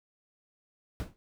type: noise with exponential decay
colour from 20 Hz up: brown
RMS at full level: -30 dBFS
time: 1-1.16 s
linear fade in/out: 0 ms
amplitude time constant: 34 ms
effects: none